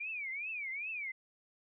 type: tone with vibrato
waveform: sine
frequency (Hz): 2341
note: D7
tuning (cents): -6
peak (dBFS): -37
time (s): 0-1.12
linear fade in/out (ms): 10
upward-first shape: triangle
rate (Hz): 2.5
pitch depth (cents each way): 240
effects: none